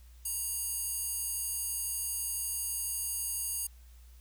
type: tone with high-pass filter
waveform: square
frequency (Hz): 946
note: A#5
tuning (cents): +25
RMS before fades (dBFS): -35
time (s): 0.25-3.67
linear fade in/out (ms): 5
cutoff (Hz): 9400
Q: 1.8
effects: added 60 Hz sine -51 dBFS peak until 4.2 s + white hiss -65 dBFS RMS until 4.2 s